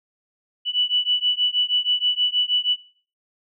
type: beating tone pair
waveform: sine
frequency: 2960 / 2966.3 Hz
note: F#7 / F#7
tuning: 0 / +4 cents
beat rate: 6.3 Hz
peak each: -21 / -21 dBFS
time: 0.65-2.77 s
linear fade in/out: 50 ms
effects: noise-tail reverb RT60 0.4 s tail -17 dB re dry